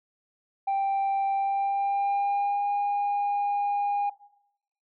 sine tone with pitch glide, 786 to 813.2 Hz, G5 to G#5, +4 to -37 cents, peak -21 dBFS, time 0.67-4.1 s, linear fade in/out 10 ms, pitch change +59 cents, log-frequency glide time 1.32-2.7 s, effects noise-tail reverb RT60 0.8 s tail -19 dB re dry + tanh soft clip ceiling -22 dBFS

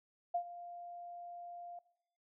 sine tone with ADSR envelope, 698.5 Hz, F5, in tune, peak -30 dBFS, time 0.34-1.79 s, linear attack 9 ms, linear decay 80 ms, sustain -15 dB, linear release 4 ms, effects noise-tail reverb RT60 0.8 s tail -20 dB re dry

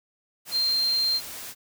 sine tone in noise, 4175 Hz, C8, 5 cents flat, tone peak -21 dBFS, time 0.51-1.21 s, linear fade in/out 50 ms, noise white, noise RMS -38 dBFS, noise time 0.45-1.55 s, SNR +14 dB, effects none

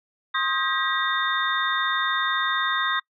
sine tone cluster, 1068 / 1254 / 1598 / 1911 / 3640 Hz, C6 / D#6 / G6 / A#6 / A#7, +35 / +13 / +33 / +43 / -42 cents, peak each -28 dBFS, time 0.34-3 s, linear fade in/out 10 ms, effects noise-tail reverb RT60 0.1 s tail -25 dB re dry

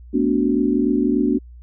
sine chord, B minor seventh, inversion third, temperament equal with one note detuned, 220 / 246.9 / 290.3 / 370 Hz, A3 / B3 / D4 / F#4, 0 / 0 / -20 / 0 cents, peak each -23 / -20 / -19 / -23 dBFS, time 0.13-1.39 s, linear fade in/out 20 ms, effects added 60 Hz sine -38 dBFS peak until 1.62 s

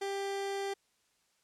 30% pulse tone, 395.2 Hz, G4, 14 cents sharp, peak -31 dBFS, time 0.01-0.74 s, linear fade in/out 10 ms, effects white hiss -73 dBFS RMS until 1.43 s + low-pass 9000 Hz 12 dB/octave

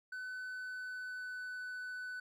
triangle tone with pitch glide, 1508 to 1497.6 Hz, F#6 to F#6, +32 to +20 cents, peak -39 dBFS, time 0.12-2.2 s, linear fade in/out 5 ms, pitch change -12 cents, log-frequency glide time 0.44-1.59 s, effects none

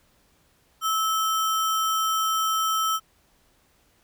sine tone with sample-and-hold, 1303 Hz, E6, 20 cents flat, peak -21 dBFS, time 0.81-3 s, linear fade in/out 50 ms, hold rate 4410 Hz, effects pink hiss -63 dBFS RMS until 4.03 s

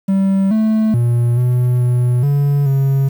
triangle tone with pitch steps, 193.8 / 218.4 / 119.6 / 123.9 / 123.1 / 142.6 / 136.5 Hz, G3 / A3 / A#2 / B2 / B2 / C#3 / C#3, -20 / -13 / +45 / +6 / -5 / +49 / -26 cents, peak -9 dBFS, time 0.08-3.09 s, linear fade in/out 10 ms, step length 430 ms, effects 7-bit

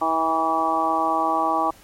harmonic tone with a mistuned harmonic, 161.7 Hz, E3, 33 cents flat, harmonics 2 / 3 / 4 / 5 / 6 / 7, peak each -28 / -35 / -27 / -23 / -26 / -23 dBFS, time 0.01-1.71 s, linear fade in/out 10 ms, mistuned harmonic 7, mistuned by +17 cents, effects pink hiss -50 dBFS RMS until 1.83 s + MP3 64 kbps

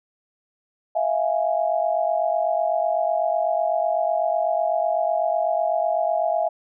sine tone cluster, 649 / 697 / 831 Hz, E5 / F5 / G#5, -27 / -4 / +1 cents, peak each -22 / -23 / -27 dBFS, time 0.95-6.49 s, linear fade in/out 10 ms, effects none

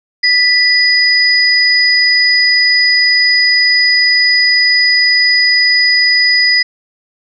sine tone pair together, 1975.5 / 4961 Hz, B6 / D#8, 0 / -6 cents, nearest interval octave + major third, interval 1594 cents, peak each -10 dBFS, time 0.23-6.63 s, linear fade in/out 10 ms, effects none

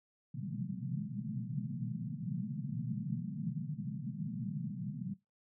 pink band-pass noise, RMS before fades -39 dBFS, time 0.34-5.14 s, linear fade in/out 10 ms, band 120 to 230 Hz, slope 96 dB/octave, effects noise-tail reverb RT60 0.2 s tail -20 dB re dry

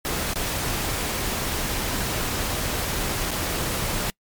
pink noise with dropouts, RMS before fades -26 dBFS, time 0.05-4.1 s, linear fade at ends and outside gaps 0 ms, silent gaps 0.335-0.358 / 3.308-3.314 s, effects noise-tail reverb RT60 0.1 s tail -26 dB re dry + MP3 96 kbps

